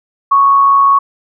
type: tone with amplitude modulation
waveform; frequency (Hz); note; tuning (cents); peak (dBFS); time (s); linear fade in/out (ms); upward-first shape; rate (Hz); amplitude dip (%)
sine; 1108.7; C#6; 0; -4; 0.31-0.99; 10; sine; 125; 30
effects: none